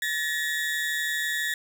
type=tone pair together; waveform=35% pulse; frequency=1733.8 / 1886 Hz; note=A6 / A#6; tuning=-26 / +20 cents; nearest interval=minor second; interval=146 cents; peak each=-27 dBFS; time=0.02-1.54 s; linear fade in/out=2 ms; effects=none